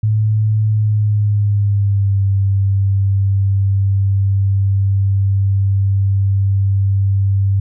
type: tone with pitch glide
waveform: sine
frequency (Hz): 107.6 to 98.1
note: A2 to G2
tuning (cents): -38 to +2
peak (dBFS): -11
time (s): 0.03-7.6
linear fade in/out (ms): 5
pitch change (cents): -160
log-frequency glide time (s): 0.68-2.23
effects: none